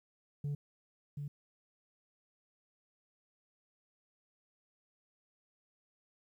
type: tone with echo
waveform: sine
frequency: 144.3 Hz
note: D3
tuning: 30 cents flat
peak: -31 dBFS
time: 0.44-0.55 s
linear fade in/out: 5 ms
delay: 730 ms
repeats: 1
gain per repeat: -6 dB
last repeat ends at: 1.28 s
effects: tanh soft clip ceiling -33 dBFS + 12-bit